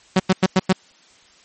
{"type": "tone bursts", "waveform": "sawtooth", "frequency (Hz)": 187.3, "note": "F#3", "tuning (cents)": 21, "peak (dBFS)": -8, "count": 5, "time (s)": [0.16, 0.728], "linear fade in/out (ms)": 5, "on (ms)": 36, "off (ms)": 97, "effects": ["white hiss -52 dBFS RMS until 1.44 s", "MP3 32 kbps"]}